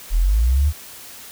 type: linear sweep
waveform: sine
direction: up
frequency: 36.46 to 77.78 Hz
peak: -13 dBFS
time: 0.1-0.73 s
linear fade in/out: 50 ms
effects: white hiss -39 dBFS RMS until 1.31 s